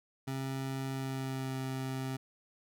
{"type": "tone with pitch glide", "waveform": "25% pulse", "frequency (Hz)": [134, 132], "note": ["C3", "C3"], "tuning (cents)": [42, 16], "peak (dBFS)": -31, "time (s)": [0.27, 2.17], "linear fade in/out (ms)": 10, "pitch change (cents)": -26, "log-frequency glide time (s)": [0.89, 1.55], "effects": []}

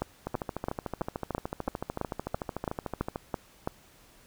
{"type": "two click trains", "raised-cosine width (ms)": 1, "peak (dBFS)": [-15, -18], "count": [12, 40], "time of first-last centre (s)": [[0.02, 3.674], [0.27, 3.159]], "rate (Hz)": [3.01, 13.5], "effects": ["pink hiss -58 dBFS RMS until 4.26 s"]}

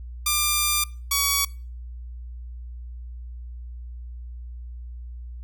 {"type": "tone pair in turn", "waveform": "5% pulse", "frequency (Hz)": [1193, 1128.5], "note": ["D6", "C#6"], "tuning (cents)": [27, 31], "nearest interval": "minor second", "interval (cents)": 96, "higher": "first", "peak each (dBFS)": -8, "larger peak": "neither", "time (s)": [[0.26, 0.84], [1.11, 1.45]], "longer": "first", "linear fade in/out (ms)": 5, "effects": ["noise-tail reverb RT60 0.4 s tail -23 dB re dry", "added 60 Hz sine -34 dBFS peak until 5.43 s"]}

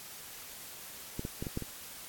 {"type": "clicks", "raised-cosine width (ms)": 3, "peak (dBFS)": [-22, -23, -23, -24, -20, -26], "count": 6, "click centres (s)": [1.194, 1.251, 1.425, 1.468, 1.574, 1.623], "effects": ["white hiss -47 dBFS RMS until 2.08 s", "AAC 64 kbps"]}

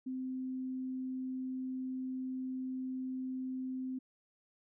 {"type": "tone", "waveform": "sine", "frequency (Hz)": 258.7, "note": "C4", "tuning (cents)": -19, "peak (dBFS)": -36, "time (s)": [0.06, 3.99], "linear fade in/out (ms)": 10, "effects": []}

